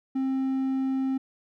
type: tone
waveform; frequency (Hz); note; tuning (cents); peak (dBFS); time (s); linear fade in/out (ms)
triangle; 265.3; C4; +24; -22; 0.15-1.18; 10
effects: none